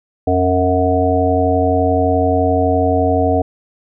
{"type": "harmonic tone with a mistuned harmonic", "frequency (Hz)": 91.7, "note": "F#2", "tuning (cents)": -15, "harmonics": [1, 3, 5, 7, 8], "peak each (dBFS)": [-18, -18, -18, -18, -18], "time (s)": [0.27, 3.42], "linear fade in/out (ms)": 5, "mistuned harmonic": 1, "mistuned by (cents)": -72, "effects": []}